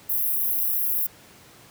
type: high-pass noise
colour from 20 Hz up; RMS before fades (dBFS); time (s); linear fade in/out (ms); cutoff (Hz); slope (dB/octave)
white; -24; 0.09-1.07; 10; 11000; 96
effects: pink hiss -50 dBFS RMS until 1.7 s + high-pass 80 Hz 12 dB/octave